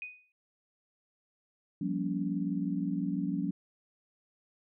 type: tone with exponential decay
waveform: sine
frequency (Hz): 2489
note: D#7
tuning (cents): 0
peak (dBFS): -35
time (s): 0.02-0.32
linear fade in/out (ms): 1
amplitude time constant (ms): 64
type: chord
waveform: sine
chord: G half-diminished seventh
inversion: third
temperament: just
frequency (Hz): 176.4 / 196 / 235.2 / 282.2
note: F3 / G3 / Bb3 / Db4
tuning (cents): +18 / 0 / +16 / +31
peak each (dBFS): -34 / -35 / -39 / -34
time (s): 1.81-3.51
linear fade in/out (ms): 5
effects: none